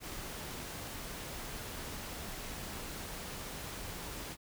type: noise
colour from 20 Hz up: pink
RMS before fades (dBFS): -43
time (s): 0-4.37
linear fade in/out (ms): 50
effects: none